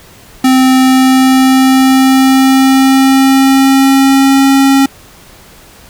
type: tone with pitch glide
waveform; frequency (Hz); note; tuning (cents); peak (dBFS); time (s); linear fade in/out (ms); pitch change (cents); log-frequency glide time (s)
square; 259.9 to 271.9; C4 to C#4; -11 to -33; -5; 0.44-4.86; 5; +78; 0.76-4.48
effects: pink hiss -38 dBFS RMS until 5.89 s

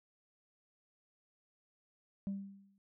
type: tone with exponential decay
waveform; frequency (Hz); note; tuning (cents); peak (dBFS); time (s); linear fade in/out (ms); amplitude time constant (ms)
sine; 197.1; G3; +10; -31; 2.27-2.78; 0; 110
effects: tanh soft clip ceiling -33 dBFS

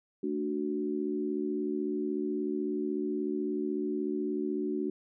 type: chord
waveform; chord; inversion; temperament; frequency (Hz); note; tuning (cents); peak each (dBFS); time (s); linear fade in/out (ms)
sine; D major; second; equal; 220 / 293.7 / 370; A3 / D4 / F#4; 0 / 0 / 0; -36 / -33 / -33; 0.23-4.9; 5
effects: none

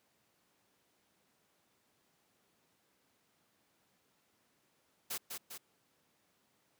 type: noise with echo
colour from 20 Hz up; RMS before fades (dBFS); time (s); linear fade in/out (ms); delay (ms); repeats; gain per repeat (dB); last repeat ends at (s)
white; -39; 5.1-5.18; 10; 200; 2; -4; 5.58
effects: pink hiss -74 dBFS RMS until 6.79 s + high-pass 150 Hz 12 dB/octave

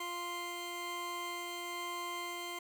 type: tone pair together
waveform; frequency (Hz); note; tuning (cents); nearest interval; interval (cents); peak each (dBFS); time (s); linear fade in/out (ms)
20% pulse; 349.2 / 1046.5; F4 / C6; 0 / 0; octave + perfect fifth; 1900; -39 / -35; 0-2.59; 5
effects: none

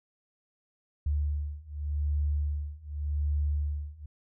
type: beating tone pair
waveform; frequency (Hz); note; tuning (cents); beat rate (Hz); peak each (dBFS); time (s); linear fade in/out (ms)
sine; 73.1 / 73.96; D2 / D2; -7 / +13; 0.86; -31 / -30; 1.06-4.06; 5
effects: none

